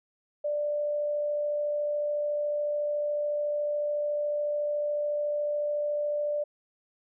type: tone with amplitude modulation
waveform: sine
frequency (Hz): 590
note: D5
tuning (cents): +8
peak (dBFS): -25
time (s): 0.44-6.44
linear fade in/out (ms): 10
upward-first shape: sine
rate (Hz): 53.9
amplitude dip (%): 25
effects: none